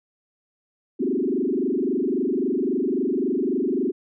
sine tone with frequency modulation, 315.9 Hz, D#4, 26 cents sharp, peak -20 dBFS, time 0.99-3.92 s, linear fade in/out 20 ms, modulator 23.7 Hz, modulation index 3.5, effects none

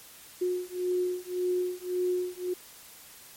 sine beating tone pair, 360.7 / 362.5 Hz, F#4 / F#4, -44 / -35 cents, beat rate 1.8 Hz, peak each -30 dBFS, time 0.41-2.54 s, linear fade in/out 10 ms, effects white hiss -50 dBFS RMS until 3.36 s + MP3 64 kbps

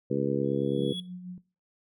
harmonic tone, 69.3 Hz, C#2, in tune, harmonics 2 / 3 / 4 / 5 / 6 / 7, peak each -32 / -32 / -32 / -32 / -32 / -32 dBFS, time 0.1-0.93 s, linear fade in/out 10 ms
triangle tone with exponential growth, 3364 Hz, G#7, 22 cents sharp, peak -30 dBFS, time 0.44-1 s, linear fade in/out 2 ms, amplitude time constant 120 ms
sine tone with tremolo, 180.5 Hz, F#3, 43 cents flat, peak -34 dBFS, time 0.77-1.38 s, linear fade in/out 2 ms, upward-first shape sine, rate 6.1 Hz, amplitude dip 45%
effects noise-tail reverb RT60 0.3 s tail -19 dB re dry

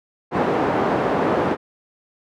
pink band-pass noise, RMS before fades -20 dBFS, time 0.31-1.57 s, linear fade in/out 50 ms, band 260 to 970 Hz, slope 12 dB/octave, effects none

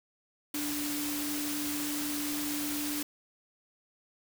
sine tone in noise, 293.7 Hz, D4, in tune, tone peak -34 dBFS, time 0.54-3.03 s, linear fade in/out 5 ms, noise white, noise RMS -36 dBFS, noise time 0.54-3.03 s, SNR -1 dB, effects none

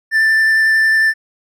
triangle tone with vibrato, 1773 Hz, A6, 13 cents sharp, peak -8 dBFS, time 0.11-1.14 s, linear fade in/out 50 ms, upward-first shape sine, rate 11 Hz, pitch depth 9 cents each way, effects none

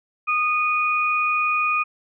sine tone pair together, 1234.2 / 2466 Hz, D#6 / D#7, -14 / -16 cents, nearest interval octave, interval 1198 cents, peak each -21 dBFS, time 0.27-1.84 s, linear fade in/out 20 ms, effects none

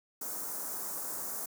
white band-stop noise, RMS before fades -38 dBFS, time 0.21-1.46 s, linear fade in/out 5 ms, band 1400 to 6400 Hz, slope 24 dB/octave, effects high-pass 200 Hz 12 dB/octave

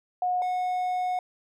sine / triangle tone pair in turn, 725 / 730 Hz, F#5 / F#5, -35 / -24 cents, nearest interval unison, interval 11 cents, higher second, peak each -23 dBFS, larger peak neither, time 0.22-0.42 / 0.42-1.19 s, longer second, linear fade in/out 2 ms, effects none

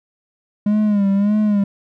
triangle tone with vibrato, 204.6 Hz, G#3, 26 cents flat, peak -11 dBFS, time 0.66-1.64 s, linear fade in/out 5 ms, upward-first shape sine, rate 1.7 Hz, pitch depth 73 cents each way, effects none

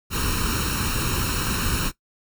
pink noise with comb filter, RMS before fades -24 dBFS, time 0.1-1.92 s, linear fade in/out 50 ms, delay 0.73 ms, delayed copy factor +0.8, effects noise-tail reverb RT60 0.1 s tail -17 dB re dry

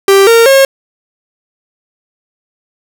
45% pulse tone with pitch steps, 392 / 460.8 / 541.7 Hz, G4 / A#4 / C#5, 0 / -20 / -40 cents, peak -3 dBFS, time 0.08-0.65 s, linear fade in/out 2 ms, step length 190 ms, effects none

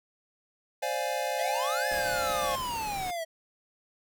square chord, D half-diminished seventh, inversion third, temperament equal, 523.3 / 587.3 / 698.5 / 830.6 Hz, C5 / D5 / F5 / Ab5, 0 / 0 / 0 / 0 cents, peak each -35 dBFS, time 0.82-2.56 s, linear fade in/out 10 ms
square exponential two-way sweep, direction up then down, 622.3 to 1760 to 640 Hz, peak -32 dBFS, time 1.38-3.25 s, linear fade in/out 20 ms, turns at 1.88 s
pink noise, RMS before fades -41 dBFS, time 1.91-3.11 s, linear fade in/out 5 ms
effects none

